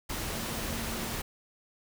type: tone in noise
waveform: sine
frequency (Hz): 227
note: A#3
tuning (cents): -46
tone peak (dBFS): -41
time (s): 0.34-1.14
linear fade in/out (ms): 10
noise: pink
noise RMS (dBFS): -35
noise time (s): 0.09-1.22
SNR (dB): -9
effects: none